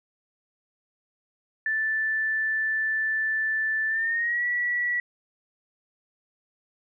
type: tone with pitch glide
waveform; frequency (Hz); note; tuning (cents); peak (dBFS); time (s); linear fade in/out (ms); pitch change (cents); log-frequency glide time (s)
sine; 1760 to 1941.6; A6 to B6; 0 to -30; -23; 1.66-5; 2; +170; 3.88-4.45
effects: none